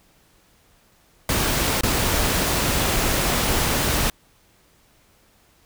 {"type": "noise with dropouts", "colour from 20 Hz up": "pink", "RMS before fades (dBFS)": -21, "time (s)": [1.29, 4.1], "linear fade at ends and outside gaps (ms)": 2, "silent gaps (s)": [1.81, 1.833], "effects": ["pink hiss -58 dBFS RMS until 5.65 s"]}